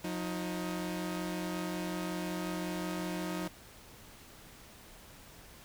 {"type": "tone pair together", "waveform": "sawtooth", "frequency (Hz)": [179.58, 313.7], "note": ["F3", "D#4"], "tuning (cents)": [49, 14], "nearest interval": "minor seventh", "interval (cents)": 965, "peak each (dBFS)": [-33, -34], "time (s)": [0.04, 3.48], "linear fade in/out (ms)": 5, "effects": ["pink hiss -54 dBFS RMS until 5.64 s"]}